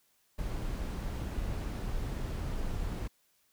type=noise; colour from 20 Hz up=brown; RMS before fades=-35 dBFS; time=0.38-3.08 s; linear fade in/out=10 ms; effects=white hiss -71 dBFS RMS until 3.52 s